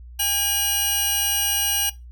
10% pulse tone pair together, 809.9 / 2886 Hz, G#5 / F#7, -44 / -44 cents, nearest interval octave + minor seventh, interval 2200 cents, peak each -20 / -12 dBFS, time 0.19-1.9 s, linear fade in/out 10 ms, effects noise-tail reverb RT60 0.2 s tail -17 dB re dry + added 60 Hz sine -38 dBFS peak until 2.11 s

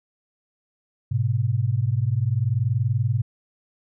sine tone pair together, 105.9 / 126.43 Hz, G#2 / B2, +34 / +41 cents, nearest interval minor third, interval 307 cents, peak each -22 dBFS, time 1.11-3.22 s, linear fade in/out 10 ms, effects none

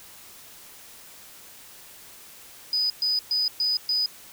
sine tone bursts, 4978 Hz, D#8, in tune, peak -21 dBFS, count 5, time 2.73-4.06 s, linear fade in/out 2 ms, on 170 ms, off 120 ms, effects white hiss -47 dBFS RMS until 4.32 s

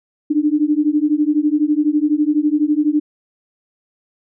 sine beating tone pair, 293.7 / 305.7 Hz, D4 / D#4, 0 / -30 cents, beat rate 12 Hz, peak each -16 dBFS, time 0.3-3 s, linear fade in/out 10 ms, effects none

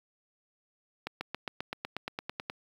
accelerating click train, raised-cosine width 0.3 ms, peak -18 dBFS, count 13, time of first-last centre 1.07-2.499 s, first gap 140 ms, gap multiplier 0.97, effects high-pass 100 Hz 12 dB/octave + 8-bit

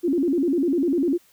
sine tone with vibrato, 308.3 Hz, D#4, 16 cents flat, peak -18 dBFS, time 0.03-1.18 s, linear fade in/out 20 ms, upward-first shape square, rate 10 Hz, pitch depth 210 cents each way, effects white hiss -58 dBFS RMS until 1.32 s

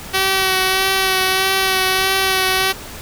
5% pulse tone with vibrato, 380 Hz, F#4, 46 cents sharp, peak -3 dBFS, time 0.13-2.73 s, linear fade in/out 20 ms, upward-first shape sine, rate 1.6 Hz, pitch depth 19 cents each way, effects pink hiss -33 dBFS RMS until 3.01 s

